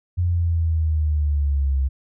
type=exponential sweep; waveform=sine; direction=down; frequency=89.1 to 66.1 Hz; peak=-17 dBFS; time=0.17-1.89 s; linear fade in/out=20 ms; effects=none